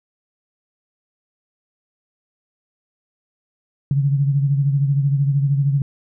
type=beating tone pair; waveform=sine; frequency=139.1 / 152.1 Hz; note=C#3 / D#3; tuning=+6 / -39 cents; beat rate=13 Hz; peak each=-15 / -24 dBFS; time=3.91-5.82 s; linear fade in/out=2 ms; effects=none